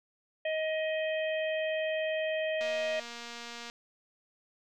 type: harmonic tone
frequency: 629 Hz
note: D#5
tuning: 19 cents sharp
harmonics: 1 / 3 / 4 / 5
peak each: -30 / -38 / -40 / -43 dBFS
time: 0.45-3 s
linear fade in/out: 5 ms
type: click train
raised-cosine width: 0.2 ms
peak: -26 dBFS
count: 258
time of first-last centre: 2.61-3.699 s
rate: 236 Hz
effects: none